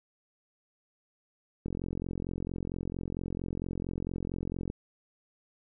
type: click train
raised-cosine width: 3 ms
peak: -22 dBFS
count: 136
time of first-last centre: 1.66-4.701 s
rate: 44.4 Hz
effects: none